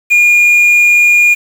triangle tone with quantisation, 2426 Hz, D#7, 44 cents flat, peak -3 dBFS, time 0.1-1.35 s, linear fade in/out 20 ms, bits 5, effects none

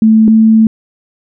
sine tone pair in turn, 220 / 221.2 Hz, A3 / A3, 0 / +9 cents, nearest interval unison, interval 9 cents, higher second, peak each -3 dBFS, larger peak neither, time 0.02-0.28 / 0.28-0.67 s, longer second, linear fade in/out 2 ms, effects none

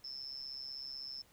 sine tone with amplitude modulation, 5274 Hz, E8, in tune, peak -38 dBFS, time 0.04-1.22 s, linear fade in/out 5 ms, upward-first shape sine, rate 136 Hz, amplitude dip 95%, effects pink hiss -66 dBFS RMS until 1.32 s

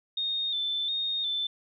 sine tone with vibrato, 3613 Hz, A7, 45 cents sharp, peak -27 dBFS, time 0.17-1.47 s, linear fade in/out 5 ms, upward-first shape square, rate 1.4 Hz, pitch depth 40 cents each way, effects none

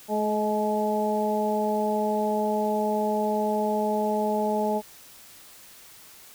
harmonic tone with a mistuned harmonic, 212.8 Hz, G#3, 42 cents sharp, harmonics 1 / 2 / 3 / 4, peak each -28 / -28 / -28 / -28 dBFS, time 0.08-4.82 s, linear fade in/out 50 ms, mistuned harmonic 3, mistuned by -19 cents, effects white hiss -49 dBFS RMS until 6.34 s

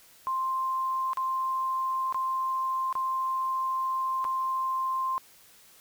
sine tone with dropouts, 1049 Hz, C6, 4 cents sharp, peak -26 dBFS, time 0.27-5.18 s, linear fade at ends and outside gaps 0 ms, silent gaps 1.133-1.172 / 2.125-2.145 / 2.927-2.953 / 4.243-4.25 s, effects white hiss -56 dBFS RMS until 5.8 s

